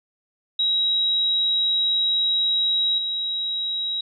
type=tone with level steps; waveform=sine; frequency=3841 Hz; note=B7; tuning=49 cents flat; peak=-18 / -23 dBFS; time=0.59-4.01 s; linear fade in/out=5 ms; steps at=2.98 s; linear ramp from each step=2 ms; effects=none